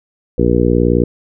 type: harmonic tone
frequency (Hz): 59.5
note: A#1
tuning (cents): +36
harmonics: 1 / 2 / 3 / 4 / 5 / 6 / 7 / 8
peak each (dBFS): -18 / -18 / -18 / -18 / -18 / -18 / -18 / -18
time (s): 0.38-1.04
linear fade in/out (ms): 5
effects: none